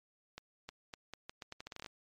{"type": "accelerating click train", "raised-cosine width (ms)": 0.2, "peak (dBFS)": -27, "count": 15, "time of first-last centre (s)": [0.38, 1.862], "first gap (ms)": 310, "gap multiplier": 0.8, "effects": ["MP3 64 kbps"]}